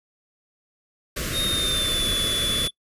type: band-stop noise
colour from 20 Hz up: pink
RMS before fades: -28 dBFS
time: 1.16-2.68 s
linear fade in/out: 10 ms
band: 660 to 1100 Hz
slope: 96 dB/octave
type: tone with pitch glide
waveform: square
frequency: 3701 to 3453 Hz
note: A#7 to A7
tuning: -13 to -33 cents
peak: -23 dBFS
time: 1.32-2.71 s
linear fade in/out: 50 ms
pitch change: -120 cents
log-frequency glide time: 1.45-2.09 s
effects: noise-tail reverb RT60 0.1 s tail -22 dB re dry + resampled to 32000 Hz